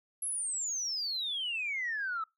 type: exponential sweep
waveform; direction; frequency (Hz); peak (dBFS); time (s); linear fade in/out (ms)
sine; down; 11260 to 1280; -31; 0.22-2.24; 5
effects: noise-tail reverb RT60 0.2 s tail -23 dB re dry + tanh soft clip ceiling -27 dBFS